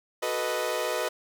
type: chord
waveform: sawtooth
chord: B dominant seventh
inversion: second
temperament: equal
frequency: 370 / 440 / 493.9 / 622.3 Hz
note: F#4 / A4 / B4 / D#5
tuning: 0 / 0 / 0 / 0 cents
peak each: -32 / -31 / -27 / -27 dBFS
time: 0.22-1.09 s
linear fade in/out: 10 ms
effects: none